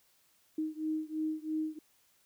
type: beating tone pair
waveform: sine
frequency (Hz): 311.1 / 314.1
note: D#4 / D#4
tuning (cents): 0 / +16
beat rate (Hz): 3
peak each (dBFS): -35 / -36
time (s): 0.58-1.79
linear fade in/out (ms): 5
effects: white hiss -69 dBFS RMS until 2.25 s